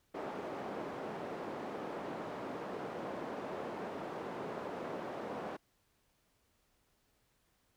white band-pass noise, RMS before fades -42 dBFS, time 0.14-5.57 s, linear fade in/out 10 ms, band 220 to 670 Hz, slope 12 dB/octave, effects pink hiss -75 dBFS RMS until 7.76 s

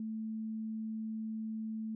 sine tone, 220 Hz, A3, in tune, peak -36 dBFS, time 0-1.95 s, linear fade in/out 2 ms, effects none

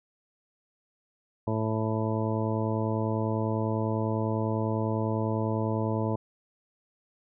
harmonic tone, 110 Hz, A2, in tune, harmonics 1 / 2 / 3 / 4 / 5 / 6 / 8 / 9, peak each -29 / -32 / -34 / -35 / -36 / -37 / -38 / -39 dBFS, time 1.47-6.16 s, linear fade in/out 5 ms, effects none

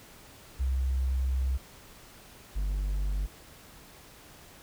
sine / triangle tone pair in turn, 65.41 / 49 Hz, C2 / G1, 0 / 0 cents, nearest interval perfect fourth, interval 500 cents, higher first, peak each -25 dBFS, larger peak neither, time 0.59-1.58 / 2.55-3.27 s, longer first, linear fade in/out 20 ms, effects pink hiss -52 dBFS RMS until 4.62 s

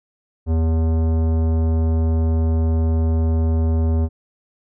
sine tone with tanh clipping, 80.9 Hz, E2, 32 cents flat, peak -17 dBFS, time 0.46-4.09 s, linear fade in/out 50 ms, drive 16 dB, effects none

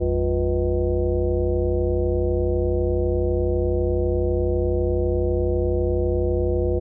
sine tone with frequency modulation, 220 Hz, A3, in tune, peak -18 dBFS, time 0-6.8 s, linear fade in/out 20 ms, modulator 136 Hz, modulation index 2.3, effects none

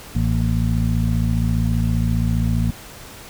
harmonic tone with a mistuned harmonic, 55 Hz, A1, in tune, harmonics 1 / 2 / 3 / 4, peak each -21 / -20 / -23 / -24 dBFS, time 0.15-2.71 s, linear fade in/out 5 ms, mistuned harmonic 4, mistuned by +86 cents, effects pink hiss -39 dBFS RMS until 3.29 s

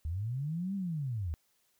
sine linear two-way sweep, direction up then down, 73 to 201.2 to 73 Hz, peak -32 dBFS, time 0.05-1.34 s, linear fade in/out 0 ms, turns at 0.75 s, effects white hiss -73 dBFS RMS until 1.79 s

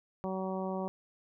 harmonic tone, 188.9 Hz, F#3, 36 cents sharp, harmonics 1 / 2 / 3 / 4 / 5 / 6, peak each -36 / -39 / -39 / -42 / -43 / -47 dBFS, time 0.24-0.88 s, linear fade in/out 0 ms, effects none

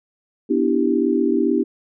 sine chord, E minor seventh, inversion second, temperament equal, 246.9 / 293.7 / 329.6 / 392 Hz, B3 / D4 / E4 / G4, 0 / 0 / 0 / 0 cents, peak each -21 dBFS, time 0.49-1.64 s, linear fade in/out 20 ms, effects none

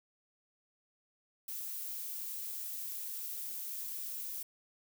violet noise, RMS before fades -41 dBFS, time 1.48-4.43 s, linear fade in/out 5 ms, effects none

